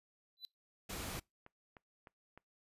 triangle tone with exponential growth, 3998 Hz, B7, 20 cents sharp, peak -39 dBFS, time 0.37-0.45 s, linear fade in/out 0 ms, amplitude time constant 17 ms
pink noise, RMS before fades -43 dBFS, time 0.89-1.2 s, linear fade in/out 10 ms
click train, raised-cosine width 0.5 ms, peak -39 dBFS, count 5, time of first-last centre 1.16-2.376 s, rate 3.29 Hz
effects noise-tail reverb RT60 0.2 s tail -25 dB re dry + resampled to 32000 Hz

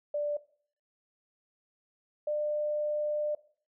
sine tone pair in turn, 588 / 598.3 Hz, D5 / D5, +2 / +32 cents, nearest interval unison, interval 30 cents, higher second, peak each -28 dBFS, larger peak neither, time 0.14-0.37 / 2.27-3.35 s, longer second, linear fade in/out 5 ms, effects noise-tail reverb RT60 0.5 s tail -18 dB re dry

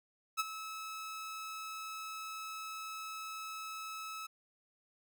sawtooth tone with ADSR envelope, 1298 Hz, E6, 27 cents flat, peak -25 dBFS, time 0.37-4.27 s, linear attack 29 ms, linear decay 26 ms, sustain -13 dB, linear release 12 ms, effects none

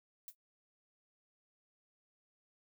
violet noise with exponential decay, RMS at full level -43 dBFS, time 0.28-0.35 s, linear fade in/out 1 ms, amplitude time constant 15 ms, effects noise-tail reverb RT60 0.1 s tail -23 dB re dry

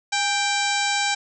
harmonic tone with a mistuned harmonic, 784 Hz, G5, in tune, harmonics 1 / 2 / 3 / 4 / 5 / 6 / 7 / 8 / 9 / 10, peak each -25 / -27 / -27 / -32 / -29 / -34 / -32 / -35 / -33 / -34 dBFS, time 0.12-1.15 s, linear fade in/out 10 ms, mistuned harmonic 1, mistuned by +70 cents, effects none

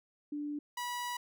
sine / sawtooth tone pair in turn, 293.7 / 974.3 Hz, D4 / B5, 0 / -24 cents, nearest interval octave + major sixth, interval 2076 cents, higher second, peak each -35 / -32 dBFS, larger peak second, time 0.32-0.59 / 0.77-1.17 s, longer second, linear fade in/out 5 ms, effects none

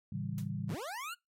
sine chord, A dominant seventh, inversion none, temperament equal with one note detuned, 110 / 138.59 / 161.61 / 196 Hz, A2 / C#3 / E3 / G3, 0 / 0 / -34 / 0 cents, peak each -40 dBFS, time 0.12-0.75 s, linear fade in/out 5 ms
white noise with exponential decay, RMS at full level -47 dBFS, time 0.38-0.5 s, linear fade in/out 1 ms, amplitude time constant 26 ms
25% pulse linear sweep, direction up, 63.3 to 1480 Hz, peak -35 dBFS, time 0.68-1.15 s, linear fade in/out 20 ms
effects noise-tail reverb RT60 0.2 s tail -25 dB re dry + MP3 64 kbps

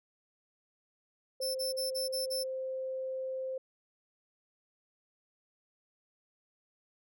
sine tone, 523 Hz, C5, 1 cent flat, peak -34 dBFS, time 1.4-3.58 s, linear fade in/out 5 ms
sawtooth tone bursts, 5310 Hz, E8, 12 cents sharp, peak -31 dBFS, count 6, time 1.41-2.44 s, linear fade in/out 20 ms, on 140 ms, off 38 ms
effects none

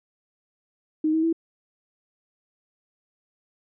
sine tone with pitch steps, 311.1 / 319.8 / 328.8 Hz, D#4 / D#4 / E4, 0 / +48 / -4 cents, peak -19 dBFS, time 1.04-1.328 s, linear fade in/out 5 ms, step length 96 ms, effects none

